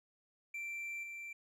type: tone with level steps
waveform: triangle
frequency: 2349 Hz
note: D7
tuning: in tune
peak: -38 / -42 dBFS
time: 0.54-1.33 s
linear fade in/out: 5 ms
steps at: 1.03 s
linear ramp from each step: 5 ms
effects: none